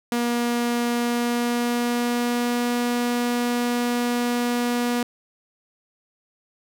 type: tone with pitch glide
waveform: sawtooth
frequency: 238.7 to 241.6 Hz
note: A#3 to B3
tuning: +41 to -38 cents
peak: -17 dBFS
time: 0.12-5.03 s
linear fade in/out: 2 ms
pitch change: +21 cents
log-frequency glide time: 0.93-2.69 s
effects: none